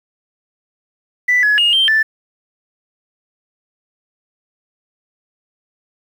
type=tone with pitch steps; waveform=sine; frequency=1981 / 1692 / 2851 / 3145 / 1761 Hz; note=B6 / G#6 / F7 / G7 / A6; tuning=+5 / +32 / +35 / +5 / +1 cents; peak=-9 dBFS; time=1.28-2.03 s; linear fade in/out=10 ms; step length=150 ms; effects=tanh soft clip ceiling -6 dBFS + 7-bit